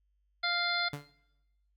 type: harmonic tone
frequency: 698 Hz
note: F5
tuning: 1 cent flat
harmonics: 1 / 2 / 3 / 5 / 6 / 7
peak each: -37 / -33 / -34 / -36 / -34 / -44 dBFS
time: 0.43-0.89 s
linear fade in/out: 10 ms
type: tone with exponential decay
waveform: sawtooth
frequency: 144.8 Hz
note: D3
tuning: 24 cents flat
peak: -30 dBFS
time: 0.93-1.12 s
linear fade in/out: 5 ms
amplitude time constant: 40 ms
effects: noise-tail reverb RT60 0.9 s tail -21 dB re dry + added 50 Hz sine -70 dBFS peak until 1.76 s